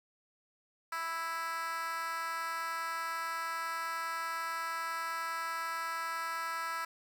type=tone with high-pass filter; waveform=10% pulse; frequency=329.6 Hz; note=E4; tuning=in tune; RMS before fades=-37 dBFS; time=0.92-6.85 s; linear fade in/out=5 ms; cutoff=1200 Hz; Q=2.8; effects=10-bit